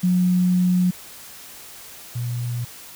sine tone pair in turn, 180.7 / 120.6 Hz, F#3 / B2, -41 / -41 cents, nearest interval perfect fifth, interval 700 cents, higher first, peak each -15 / -23 dBFS, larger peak first, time 0.03-0.91 / 2.15-2.65 s, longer first, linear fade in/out 10 ms, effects white hiss -41 dBFS RMS until 2.95 s

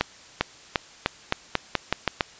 accelerating click train, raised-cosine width 0.3 ms, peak -4 dBFS, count 10, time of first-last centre 0.01-2.208 s, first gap 400 ms, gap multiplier 0.87, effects white hiss -48 dBFS RMS until 2.39 s + resampled to 16000 Hz

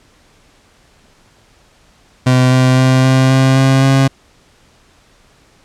30% pulse tone with pitch steps, 127.6 / 128.78 / 129.98 / 131.19 / 132.41 / 133.63 / 134.88 Hz, C3 / C3 / C3 / C3 / C3 / C3 / C#3, -43 / -27 / -11 / +5 / +21 / +37 / -47 cents, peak -5 dBFS, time 2.26-4.08 s, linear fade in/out 10 ms, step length 260 ms, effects pink hiss -50 dBFS RMS until 5.64 s + low-pass 8000 Hz 12 dB/octave

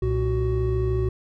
triangle tone cluster, 62.1 / 115.7 / 373.3 Hz, B1 / A#2 / F#4, +10 / -13 / +15 cents, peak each -23 dBFS, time 0.02-1.09 s, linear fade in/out 5 ms, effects none

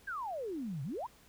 sine exponential two-way sweep, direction down then up, 1661.2 to 126.7 to 1084 Hz, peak -36 dBFS, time 0.07-1.07 s, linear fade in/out 10 ms, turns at 0.83 s, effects pink hiss -62 dBFS RMS until 1.28 s

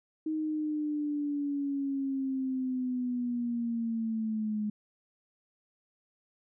sine linear sweep, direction down, 314.1 to 209.5 Hz, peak -29 dBFS, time 0.26-4.7 s, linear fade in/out 5 ms, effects none

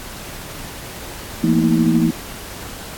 sine tone cluster, 167.5 / 225.2 / 238.3 / 320.3 Hz, E3 / A3 / A#3 / E4, +28 / +40 / +38 / -50 cents, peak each -18 dBFS, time 1.43-2.11 s, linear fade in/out 10 ms, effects pink hiss -33 dBFS RMS until 2.97 s + AAC 64 kbps

